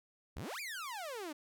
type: exponential two-way sweep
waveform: sawtooth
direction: up then down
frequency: 51.91 to 2489 to 283.4 Hz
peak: -37 dBFS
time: 0.36-1.33 s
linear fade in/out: 10 ms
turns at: 0.6 s
effects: none